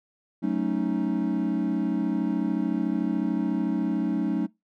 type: chord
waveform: triangle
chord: D# half-diminished seventh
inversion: first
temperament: equal with one note detuned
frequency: 186.5 / 220 / 277.2 / 311.1 Hz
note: F#3 / A3 / C#4 / D#4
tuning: +14 / 0 / 0 / 0 cents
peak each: -27 dBFS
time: 0.42-4.47 s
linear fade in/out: 20 ms
effects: noise-tail reverb RT60 0.2 s tail -23 dB re dry